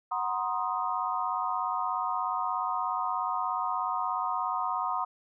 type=chord; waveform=sine; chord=C half-diminished seventh; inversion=second; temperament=equal with one note detuned; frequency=740 / 949.7 / 1046.5 / 1244.5 Hz; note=Gb5 / Bb5 / C6 / Eb6; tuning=0 / +32 / 0 / 0 cents; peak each=-34 / -33 / -33 / -33 dBFS; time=0.11-5.05 s; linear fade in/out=10 ms; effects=none